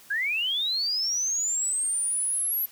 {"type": "linear sweep", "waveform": "sine", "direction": "up", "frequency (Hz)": [1568, 11840], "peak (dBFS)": -24, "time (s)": [0.1, 2.66], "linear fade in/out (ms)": 10, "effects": ["white hiss -52 dBFS RMS until 2.71 s", "high-pass 80 Hz 12 dB/octave"]}